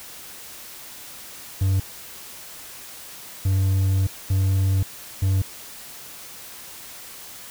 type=tone bursts at uneven times; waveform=triangle; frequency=95.8 Hz; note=G2; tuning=39 cents flat; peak=-15 dBFS; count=4; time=1.61-1.8 / 3.45-4.07 / 4.3-4.83 / 5.22-5.42 s; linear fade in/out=5 ms; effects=white hiss -40 dBFS RMS until 7.5 s